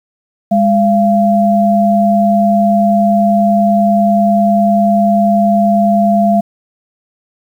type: tone pair together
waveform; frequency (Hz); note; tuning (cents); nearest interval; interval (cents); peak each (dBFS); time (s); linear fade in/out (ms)
sine; 204.8 / 685; G#3 / F5; -24 / -34; octave + major sixth; 2090; -10; 0.51-6.41; 10
effects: 7-bit